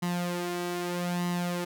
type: tone with flanger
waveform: sawtooth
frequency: 176 Hz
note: F3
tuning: 14 cents sharp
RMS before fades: -31 dBFS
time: 0.02-1.65 s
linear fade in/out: 10 ms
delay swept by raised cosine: 1 to 3.1 ms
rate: 0.8 Hz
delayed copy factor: +0.6
effects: none